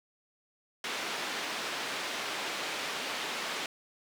white band-pass noise, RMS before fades -36 dBFS, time 0.84-3.66 s, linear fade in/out 2 ms, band 260 to 3400 Hz, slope 12 dB/octave, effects none

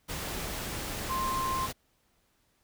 sine tone in noise, 1051 Hz, C6, 7 cents sharp, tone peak -29 dBFS, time 1.09-1.67 s, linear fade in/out 20 ms, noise pink, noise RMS -36 dBFS, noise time 0.08-1.73 s, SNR +4 dB, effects pink hiss -71 dBFS RMS until 2.63 s

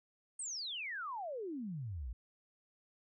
sine exponential sweep, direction down, 8870 to 52.4 Hz, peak -39 dBFS, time 0.39-2.13 s, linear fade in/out 5 ms, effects none

